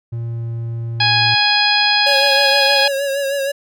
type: tone with pitch glide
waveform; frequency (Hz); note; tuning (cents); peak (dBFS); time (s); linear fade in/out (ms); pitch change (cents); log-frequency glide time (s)
triangle; 116.54 to 115.87; A#2 to A#2; 0 to -10; -19; 0.12-1.35; 10; -10; 0.26-0.46
type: harmonic tone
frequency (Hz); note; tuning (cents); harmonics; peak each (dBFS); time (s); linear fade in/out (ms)
830.6; G#5; 0; 1 / 2 / 3 / 4 / 5 / 6; -19 / -19 / -19 / -19 / -19 / -19; 1-2.88; 5
type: tone with vibrato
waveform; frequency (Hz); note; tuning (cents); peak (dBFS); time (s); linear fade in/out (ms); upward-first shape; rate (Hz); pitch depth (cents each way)
square; 554.4; C#5; 0; -18; 2.06-3.52; 10; sine; 6.4; 42
effects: none